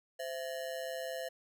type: ring-modulated tone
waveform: square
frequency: 593 Hz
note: D5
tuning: 17 cents sharp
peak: -35 dBFS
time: 0.19-1.29 s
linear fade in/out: 10 ms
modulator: 72.4 Hz
effects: none